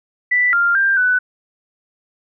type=tone with pitch steps; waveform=sine; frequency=1977 / 1396 / 1587 / 1494 Hz; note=B6 / F6 / G6 / F#6; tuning=+1 / -1 / +21 / +16 cents; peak=-12 dBFS; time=0.31-1.19 s; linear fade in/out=10 ms; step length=220 ms; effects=none